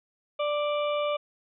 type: harmonic tone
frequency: 589 Hz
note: D5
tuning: 5 cents sharp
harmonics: 1 / 2 / 4 / 5 / 6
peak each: -26 / -32 / -38 / -40 / -42 dBFS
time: 0.39-1.17 s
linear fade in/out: 10 ms
effects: none